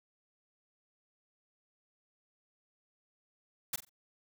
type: noise with echo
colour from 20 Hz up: white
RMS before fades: -34 dBFS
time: 3.73-3.76 s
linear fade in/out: 5 ms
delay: 45 ms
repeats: 3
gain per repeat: -12 dB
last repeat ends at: 3.895 s
effects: none